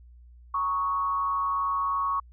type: tone with frequency modulation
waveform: sine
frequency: 1108 Hz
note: C#6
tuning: 1 cent flat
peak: -24 dBFS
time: 0.54-2.2 s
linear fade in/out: 5 ms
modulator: 169 Hz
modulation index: 0.45
effects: added 60 Hz sine -48 dBFS peak until 2.32 s